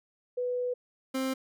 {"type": "tone pair in turn", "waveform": ["sine", "30% pulse"], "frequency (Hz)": [494.6, 263.4], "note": ["B4", "C4"], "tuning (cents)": [3, 12], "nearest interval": "major seventh", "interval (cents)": 1091, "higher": "first", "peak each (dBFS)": [-28, -26], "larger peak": "second", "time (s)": [[0.37, 0.74], [1.14, 1.34]], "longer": "first", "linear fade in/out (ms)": 10, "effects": []}